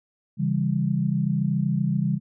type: chord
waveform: sine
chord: C# diminished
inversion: none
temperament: just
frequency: 138.59 / 166.31 / 199.57 Hz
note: C#3 / E3 / G3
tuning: 0 / +16 / +31 cents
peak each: -25 dBFS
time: 0.37-2.2 s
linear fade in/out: 50 ms
effects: none